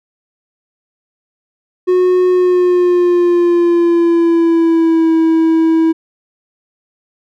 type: tone with pitch glide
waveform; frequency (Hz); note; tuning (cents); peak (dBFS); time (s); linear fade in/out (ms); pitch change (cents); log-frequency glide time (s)
triangle; 364.5 to 324.7; F#4 to E4; -26 to -26; -6; 1.87-5.93; 20; -200; 2.29-5.13
effects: none